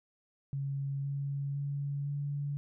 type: tone with pitch steps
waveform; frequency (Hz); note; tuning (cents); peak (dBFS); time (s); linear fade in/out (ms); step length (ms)
sine; 138.59 / 140.12 / 141.67 / 143.23; C#3 / C#3 / C#3 / D3; 0 / +19 / +38 / -43; -32; 0.53-2.57; 0; 510
effects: none